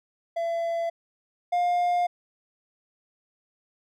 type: tone pair in turn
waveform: triangle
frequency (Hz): 673 / 707.2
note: E5 / F5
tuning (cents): +36 / +22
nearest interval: minor second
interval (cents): 86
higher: second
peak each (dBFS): -23 / -19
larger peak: second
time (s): 0.36-0.9 / 1.52-2.07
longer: second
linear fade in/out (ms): 10
effects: none